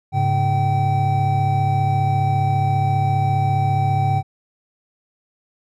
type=tone cluster; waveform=triangle; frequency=104.3 / 139.1 / 771 Hz; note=G#2 / C#3 / G5; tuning=+8 / +6 / -29 cents; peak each=-18 dBFS; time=0.12-4.23 s; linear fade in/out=50 ms; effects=none